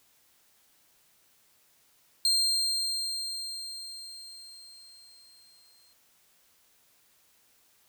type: tone with exponential decay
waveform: 35% pulse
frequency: 4186 Hz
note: C8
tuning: in tune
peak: -20 dBFS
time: 2.25-5.93 s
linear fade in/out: 1 ms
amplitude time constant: 800 ms
effects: white hiss -65 dBFS RMS until 7.88 s